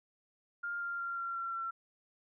sine tone with pitch steps, 1404 / 1393.5 / 1383.1 / 1372.7 / 1362.5 / 1352.3 Hz, F6 / F6 / F6 / F6 / F6 / E6, +9 / -4 / -17 / -30 / -43 / +44 cents, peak -35 dBFS, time 0.63-1.71 s, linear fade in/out 10 ms, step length 180 ms, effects none

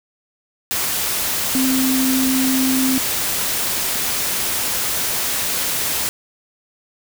sine tone in noise, 261.6 Hz, C4, in tune, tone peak -16 dBFS, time 1.55-2.98 s, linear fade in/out 0 ms, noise white, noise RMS -21 dBFS, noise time 0.71-6.09 s, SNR +2 dB, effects none

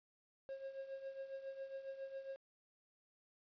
triangle tone with tremolo, 540 Hz, C#5, 45 cents flat, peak -40 dBFS, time 0.49-2.36 s, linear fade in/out 0 ms, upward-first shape triangle, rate 7.3 Hz, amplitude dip 75%, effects resampled to 11025 Hz + 12-bit

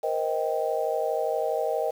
sine chord, C minor seventh, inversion third, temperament just, 470.9 / 523.3 / 627.9 / 784.9 Hz, Bb4 / C5 / Eb5 / G5, +18 / 0 / +16 / +2 cents, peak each -29 / -31 / -28 / -31 dBFS, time 0.03-1.91 s, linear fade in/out 10 ms, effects 8-bit

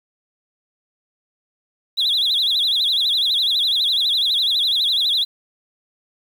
sine tone with vibrato, 3642 Hz, A#7, 41 cents flat, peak -14 dBFS, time 1.97-5.25 s, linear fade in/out 20 ms, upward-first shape sine, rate 12 Hz, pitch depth 190 cents each way, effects tanh soft clip ceiling -13 dBFS + 7-bit

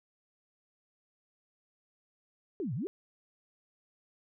sine exponential two-way sweep, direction down then up, 435.4 to 107.6 to 435.4 Hz, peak -32 dBFS, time 2.6-2.87 s, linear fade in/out 0 ms, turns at 2.74 s, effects none

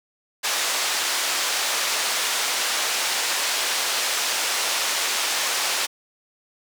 white band-pass noise, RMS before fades -24 dBFS, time 0.43-5.87 s, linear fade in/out 20 ms, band 540 to 6500 Hz, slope 12 dB/octave, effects none

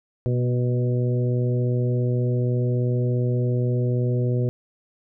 harmonic tone with a mistuned harmonic, 123.4 Hz, B2, 1 cent flat, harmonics 1 / 2 / 3 / 4 / 5, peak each -20 / -30 / -29 / -31 / -38 dBFS, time 0.26-4.49 s, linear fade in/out 0 ms, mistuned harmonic 2, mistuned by -19 cents, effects none

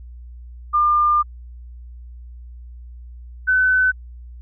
sine tone pair in turn, 1200 / 1511.9 Hz, D6 / F#6, +37 / +37 cents, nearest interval major third, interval 400 cents, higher second, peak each -13 dBFS, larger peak neither, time 0.73-1.23 / 3.47-3.92 s, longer first, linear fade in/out 20 ms, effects added 60 Hz sine -35 dBFS peak until 4.41 s

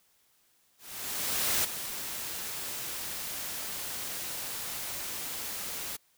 white noise with ADSR envelope, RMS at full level -27 dBFS, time 0.78-5.97 s, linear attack 860 ms, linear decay 12 ms, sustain -10 dB, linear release 14 ms, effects white hiss -68 dBFS RMS until 6.17 s

